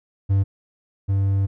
triangle tone pair in turn, 98 / 98 Hz, G2 / G2, 0 / 0 cents, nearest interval unison, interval 0 cents, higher neither, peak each -13 / -15 dBFS, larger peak first, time 0.29-0.44 / 1.08-1.47 s, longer second, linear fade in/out 20 ms, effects none

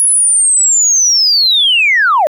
sine linear sweep, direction down, 10548 to 561 Hz, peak -6 dBFS, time 0-2.27 s, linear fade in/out 0 ms, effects tanh soft clip ceiling -2 dBFS + 8-bit

